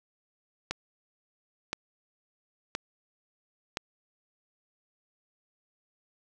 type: click train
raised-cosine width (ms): 0.2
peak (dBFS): -13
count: 4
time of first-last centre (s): 0.71-3.771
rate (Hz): 0.98
effects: none

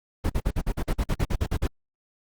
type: noise bursts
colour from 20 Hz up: brown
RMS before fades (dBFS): -23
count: 14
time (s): 0.24-1.676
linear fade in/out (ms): 10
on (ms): 58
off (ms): 48
effects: Opus 24 kbps

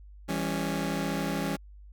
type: chord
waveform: sawtooth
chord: C# diminished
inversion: first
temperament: just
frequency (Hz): 166.31 / 199.57 / 277.2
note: E3 / G3 / C#4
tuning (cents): +16 / +31 / 0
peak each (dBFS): -29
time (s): 0.28-1.57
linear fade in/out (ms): 20
effects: added 50 Hz sine -46 dBFS peak until 1.92 s

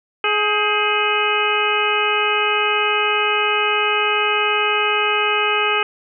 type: harmonic tone with a mistuned harmonic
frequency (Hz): 420.6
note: G#4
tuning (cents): +22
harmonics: 1 / 2 / 3 / 4 / 5 / 6 / 7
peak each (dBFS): -23 / -25 / -21 / -26 / -26 / -21 / -24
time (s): 0.24-5.83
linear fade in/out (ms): 2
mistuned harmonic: 4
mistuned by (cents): -88
effects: none

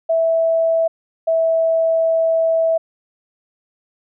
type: tone pair in turn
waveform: sine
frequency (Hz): 656 / 653.5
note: E5 / E5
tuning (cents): -9 / -15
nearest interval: unison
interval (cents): 6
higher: first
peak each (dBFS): -13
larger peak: neither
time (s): 0.09-0.88 / 1.27-2.78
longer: second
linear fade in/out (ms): 10
effects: none

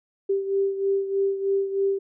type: beating tone pair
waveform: sine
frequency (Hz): 392 / 395.2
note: G4 / G4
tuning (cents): 0 / +14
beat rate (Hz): 3.2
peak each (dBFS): -22 / -28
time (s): 0.29-1.99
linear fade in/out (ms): 10
effects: none

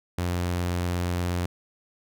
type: tone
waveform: sawtooth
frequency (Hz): 88.3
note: F2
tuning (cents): +20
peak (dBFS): -21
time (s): 0.18-1.46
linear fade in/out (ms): 5
effects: none

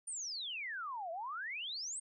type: exponential two-way sweep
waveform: sine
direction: down then up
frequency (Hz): 9360 to 643 to 8770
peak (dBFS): -39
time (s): 0.07-2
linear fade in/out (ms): 10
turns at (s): 1.11
effects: none

